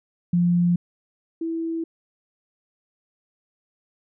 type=tone pair in turn; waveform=sine; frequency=174.61 / 328.7 Hz; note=F3 / E4; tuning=0 / -5 cents; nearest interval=major seventh; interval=1095 cents; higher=second; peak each=-16 / -24 dBFS; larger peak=first; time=0.33-0.76 / 1.41-1.84 s; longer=neither; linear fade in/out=5 ms; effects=none